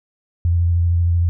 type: tone with vibrato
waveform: sine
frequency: 85.8 Hz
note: F2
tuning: 30 cents flat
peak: -13 dBFS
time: 0.45-1.29 s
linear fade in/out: 0 ms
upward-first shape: sine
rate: 13 Hz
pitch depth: 24 cents each way
effects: none